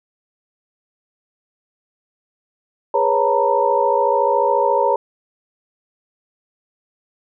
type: tone cluster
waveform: sine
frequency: 411.2 / 490.1 / 551 / 908 / 962 Hz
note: G#4 / B4 / C#5 / A#5 / B5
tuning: -17 / -13 / -11 / -46 / -46 cents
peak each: -22 / -21 / -19 / -18 / -22 dBFS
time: 2.94-4.96 s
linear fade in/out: 5 ms
effects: none